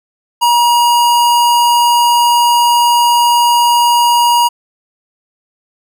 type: tone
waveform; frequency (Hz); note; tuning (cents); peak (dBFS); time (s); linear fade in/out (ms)
square; 954; A#5; +40; -8; 0.41-4.49; 20
effects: none

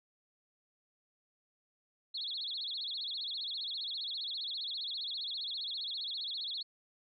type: tone with vibrato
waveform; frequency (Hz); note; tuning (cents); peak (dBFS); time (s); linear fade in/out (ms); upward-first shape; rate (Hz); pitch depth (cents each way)
sine; 3800; A#7; +33; -36; 2.14-6.63; 10; sine; 15; 250
effects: none

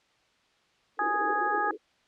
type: band-pass noise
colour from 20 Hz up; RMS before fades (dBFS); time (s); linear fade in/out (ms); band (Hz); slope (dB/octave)
white; -36; 0.97-1.78; 50; 300 to 490; 96
type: harmonic tone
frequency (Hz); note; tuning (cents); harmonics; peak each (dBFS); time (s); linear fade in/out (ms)
415.3; G#4; 0; 2 / 3 / 4; -28 / -30 / -31; 0.99-1.71; 2
effects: white hiss -66 dBFS RMS until 2.07 s + low-pass 4000 Hz 12 dB/octave

